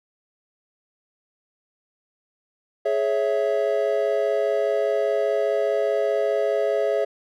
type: chord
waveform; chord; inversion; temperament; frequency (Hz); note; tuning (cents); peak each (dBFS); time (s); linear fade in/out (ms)
triangle; C# minor; second; equal with one note detuned; 420.4 / 554.4 / 659.3; G#4 / C#5 / E5; +21 / 0 / 0; -22; 2.85-7.05; 10
effects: none